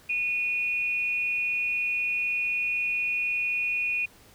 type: tone pair together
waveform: sine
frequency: 2461 / 2711 Hz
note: D#7 / E7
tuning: -20 / +48 cents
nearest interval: major second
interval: 168 cents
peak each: -25 / -34 dBFS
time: 0.09-4.06 s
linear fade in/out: 10 ms
effects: pink hiss -55 dBFS RMS until 4.34 s